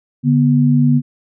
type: tone pair together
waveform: sine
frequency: 144.66 / 244 Hz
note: D3 / B3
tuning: -26 / -21 cents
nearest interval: major sixth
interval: 905 cents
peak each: -12 dBFS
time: 0.23-1.02 s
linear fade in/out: 50 ms
effects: none